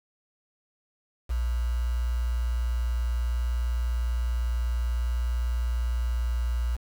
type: tone with quantisation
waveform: sine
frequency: 59.7 Hz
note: A#1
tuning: 42 cents sharp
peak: -24 dBFS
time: 1.29-6.77 s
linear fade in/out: 20 ms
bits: 7
effects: none